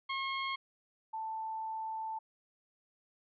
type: tone pair in turn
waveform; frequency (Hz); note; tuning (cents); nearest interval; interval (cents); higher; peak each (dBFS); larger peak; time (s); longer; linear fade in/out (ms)
20% pulse / sine; 1080 / 883.6; C#6 / A5; -45 / +7; minor third; 348; first; -29 / -36; first; 0.09-0.56 / 1.13-2.19; second; 10
effects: resampled to 11025 Hz